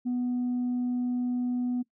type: tone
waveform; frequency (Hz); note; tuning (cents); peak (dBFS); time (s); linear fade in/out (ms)
sine; 246.9; B3; 0; -24; 0.05-1.83; 20
effects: noise-tail reverb RT60 0.1 s tail -20 dB re dry + tanh soft clip ceiling -24 dBFS